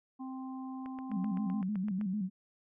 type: harmonic tone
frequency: 261.6 Hz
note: C4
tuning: in tune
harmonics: 1 / 3 / 4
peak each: -39 / -49 / -51 dBFS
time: 0.19-1.63 s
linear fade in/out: 20 ms
type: click train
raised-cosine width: 0.5 ms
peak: -34 dBFS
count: 10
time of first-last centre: 0.86-2.012 s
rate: 7.81 Hz
type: tone with vibrato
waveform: sine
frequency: 198.3 Hz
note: G3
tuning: 20 cents sharp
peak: -31 dBFS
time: 1.09-2.3 s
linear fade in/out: 50 ms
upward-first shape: square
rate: 6.7 Hz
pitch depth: 110 cents each way
effects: none